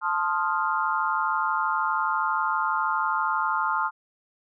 sine chord, F dominant seventh, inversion first, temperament equal, 880 / 1046.5 / 1244.5 / 1396.9 Hz, A5 / C6 / Eb6 / F6, 0 / 0 / 0 / 0 cents, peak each -28 dBFS, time 0.01-3.91 s, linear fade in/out 50 ms, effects none

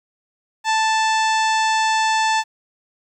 harmonic tone, 880 Hz, A5, in tune, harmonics 1 / 2 / 3 / 4 / 5 / 6 / 7 / 8 / 9, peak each -17 / -23 / -27 / -29 / -31 / -33 / -34 / -35 / -36 dBFS, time 0.64-2.44 s, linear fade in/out 50 ms, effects 9-bit

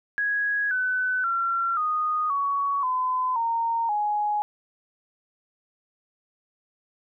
sine tone with pitch steps, 1661.2 / 1505.8 / 1365 / 1237.3 / 1121.6 / 1016.7 / 921.6 / 835.4 Hz, G#6 / F#6 / F6 / D#6 / C#6 / B5 / A#5 / G#5, 0 / +30 / -40 / -10 / +20 / +50 / -20 / +10 cents, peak -22 dBFS, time 0.18-4.42 s, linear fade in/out 0 ms, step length 530 ms, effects none

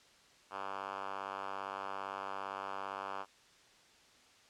5% pulse tone with band-pass filter, 97.6 Hz, G2, 7 cents flat, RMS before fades -42 dBFS, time 0.5-3.26 s, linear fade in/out 50 ms, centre 1200 Hz, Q 1.5, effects white hiss -63 dBFS RMS until 4.49 s + low-pass 6000 Hz 12 dB/octave

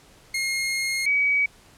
sawtooth / sine tone pair in turn, 2143 / 2270 Hz, C7 / C#7, +41 / +41 cents, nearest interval minor second, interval 100 cents, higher second, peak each -20 / -18 dBFS, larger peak second, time 0.34-1.06 / 1.06-1.46 s, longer first, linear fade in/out 5 ms, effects pink hiss -53 dBFS RMS until 1.77 s + low-pass 11000 Hz 12 dB/octave

